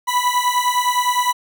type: beating tone pair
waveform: 40% pulse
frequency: 983 / 992.8 Hz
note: B5 / B5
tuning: -8 / +9 cents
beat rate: 9.8 Hz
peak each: -18 dBFS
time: 0.07-1.33 s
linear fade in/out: 20 ms
effects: none